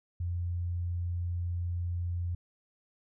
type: tone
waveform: sine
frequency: 87.31 Hz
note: F2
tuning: in tune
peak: -30 dBFS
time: 0.2-2.35 s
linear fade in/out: 5 ms
effects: none